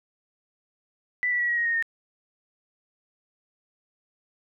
sine tone with pitch steps, 1980 / 1955 / 1930.3 / 1905.9 / 1881.9 / 1858.1 / 1834.6 Hz, B6 / B6 / B6 / A#6 / A#6 / A#6 / A#6, +4 / -18 / -40 / +38 / +16 / -6 / -28 cents, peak -22 dBFS, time 1.23-1.825 s, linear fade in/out 0 ms, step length 85 ms, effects none

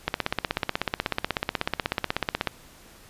click train, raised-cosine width 0.3 ms, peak -7 dBFS, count 40, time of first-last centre 0.08-2.473 s, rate 16.3 Hz, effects pink hiss -51 dBFS RMS until 3.09 s + resampled to 32000 Hz

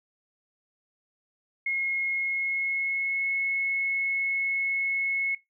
sine tone with pitch glide, 2160 to 2186 Hz, C#7 to C#7, -45 to -25 cents, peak -25 dBFS, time 1.66-5.35 s, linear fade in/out 5 ms, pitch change +20 cents, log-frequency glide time 2.13-3.27 s, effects noise-tail reverb RT60 0.2 s tail -19 dB re dry

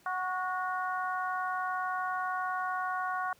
harmonic tone with a mistuned harmonic, 370 Hz, F#4, in tune, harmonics 2 / 3 / 4 / 5, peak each -35 / -34 / -36 / -47 dBFS, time 0.06-3.33 s, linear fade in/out 2 ms, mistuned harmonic 4, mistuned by -27 cents, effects pink hiss -63 dBFS RMS until 3.39 s + high-pass 100 Hz 12 dB/octave

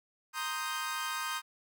sawtooth chord, C minor seventh, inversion third, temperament equal, 932.3 / 1046.5 / 1244.5 / 1568 Hz, Bb5 / C6 / Eb6 / G6, 0 / 0 / 0 / 0 cents, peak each -38 / -37 / -34 / -35 dBFS, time 0.33-1.42 s, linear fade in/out 50 ms, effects none

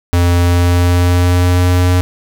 square tone with pitch glide, 87.31 to 89.87 Hz, F2 to F#2, 0 to -50 cents, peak -9 dBFS, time 0.13-2.01 s, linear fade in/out 0 ms, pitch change +50 cents, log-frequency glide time 0.38-1.82 s, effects none

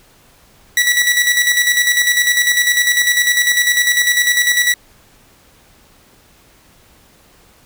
sawtooth tone with tremolo, 1946 Hz, B6, 26 cents flat, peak -6 dBFS, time 0.77-4.74 s, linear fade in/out 2 ms, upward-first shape square, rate 10 Hz, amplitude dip 50%, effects pink hiss -49 dBFS RMS until 7.65 s

